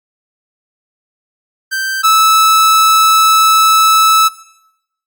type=tone pair in turn; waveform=45% pulse; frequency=1561 / 1306.6 Hz; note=G6 / E6; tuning=-8 / -16 cents; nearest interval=minor third; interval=308 cents; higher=first; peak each=-15 / -6 dBFS; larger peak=second; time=1.71-2.03 / 2.03-4.29 s; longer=second; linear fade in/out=20 ms; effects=noise-tail reverb RT60 0.8 s tail -18 dB re dry + Opus 48 kbps